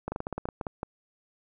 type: clicks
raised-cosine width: 1 ms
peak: -18 dBFS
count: 12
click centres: 0.08 / 0.12 / 0.161 / 0.204 / 0.269 / 0.327 / 0.38 / 0.455 / 0.488 / 0.612 / 0.668 / 0.831 s
effects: none